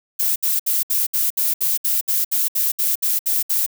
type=noise bursts; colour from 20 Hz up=violet; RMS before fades=-19 dBFS; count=15; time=0.19-3.664 s; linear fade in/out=10 ms; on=170 ms; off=66 ms; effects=none